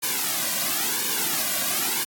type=noise with flanger; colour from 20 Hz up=white; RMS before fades=-25 dBFS; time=0.02-2.05 s; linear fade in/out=20 ms; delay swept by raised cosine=1.5 to 2.33 ms; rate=0.97 Hz; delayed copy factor=-0.9; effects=high-pass 150 Hz 12 dB/octave + AAC 64 kbps